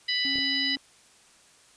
harmonic tone, 991 Hz, B5, 6 cents sharp, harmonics 2 / 3 / 4 / 5, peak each -30 / -30 / -30 / -30 dBFS, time 0.08-0.76 s, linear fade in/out 10 ms
triangle tone, 272.5 Hz, C#4, 29 cents flat, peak -32 dBFS, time 0.25-0.77 s, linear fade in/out 0 ms
clicks, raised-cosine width 2 ms, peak -28 dBFS, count 2, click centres 0.357 / 0.385 s
effects white hiss -57 dBFS RMS until 1.76 s + resampled to 22050 Hz

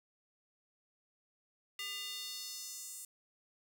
square tone with high-pass filter sweep, 401.8 Hz, G4, 43 cents sharp, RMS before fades -44 dBFS, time 1.79-3.05 s, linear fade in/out 2 ms, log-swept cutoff 2500 to 8500 Hz, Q 2.2, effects none

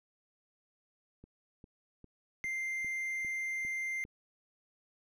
click train, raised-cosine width 3 ms, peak -40 dBFS, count 8, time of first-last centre 1.24-4.051 s, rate 2.49 Hz
triangle tone, 2093 Hz, C7, in tune, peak -32 dBFS, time 2.44-4.04 s, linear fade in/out 0 ms
effects none

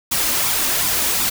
white noise with flanger, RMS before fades -19 dBFS, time 0.11-1.3 s, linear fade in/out 10 ms, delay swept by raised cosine 0.83 to 3.33 ms, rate 2.7 Hz, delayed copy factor +0.5, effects none

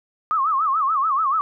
sine tone with vibrato, 1181 Hz, D6, 9 cents sharp, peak -17 dBFS, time 0.31-1.41 s, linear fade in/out 0 ms, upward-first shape sine, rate 6.9 Hz, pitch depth 190 cents each way, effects none

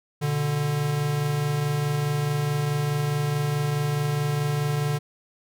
square tone pair together, 122.12 / 146.83 Hz, B2 / D3, -19 / 0 cents, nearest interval minor third, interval 319 cents, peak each -31 / -24 dBFS, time 0.21-4.99 s, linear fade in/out 20 ms, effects none

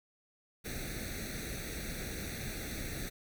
pink noise with comb filter, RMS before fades -40 dBFS, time 0.64-3.1 s, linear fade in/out 20 ms, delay 0.49 ms, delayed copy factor +0.9, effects none

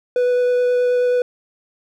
triangle tone with vibrato, 493.9 Hz, B4, in tune, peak -12 dBFS, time 0.16-1.22 s, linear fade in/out 2 ms, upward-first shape triangle, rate 9.4 Hz, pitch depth 8 cents each way, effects none

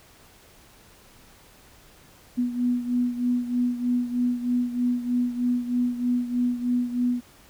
sine beating tone pair, 244.4 / 247.6 Hz, B3 / B3, -18 / +5 cents, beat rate 3.2 Hz, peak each -23 / -28 dBFS, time 2.37-7.21 s, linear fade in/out 20 ms, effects pink hiss -53 dBFS RMS until 7.49 s

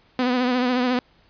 sawtooth tone with vibrato, 250 Hz, B3, 21 cents sharp, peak -15 dBFS, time 0.19-0.99 s, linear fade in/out 2 ms, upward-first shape triangle, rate 14 Hz, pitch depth 56 cents each way, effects pink hiss -58 dBFS RMS until 1.29 s + resampled to 11025 Hz

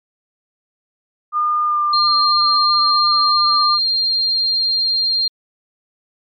sine tone with pitch glide, 1213 to 1194.9 Hz, D#6 to D6, -44 to +30 cents, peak -14 dBFS, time 1.32-3.79 s, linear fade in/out 50 ms, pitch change -26 cents, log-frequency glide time 1.65-1.81 s
sine tone, 4196 Hz, C8, 4 cents sharp, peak -14 dBFS, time 1.93-5.28 s, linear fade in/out 5 ms
effects MP3 64 kbps

